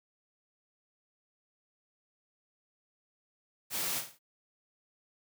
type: noise with echo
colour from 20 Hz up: white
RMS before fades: -34 dBFS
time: 3.7-4.03 s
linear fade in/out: 50 ms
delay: 54 ms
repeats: 3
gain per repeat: -9 dB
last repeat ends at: 4.192 s
effects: high-pass 100 Hz 12 dB/octave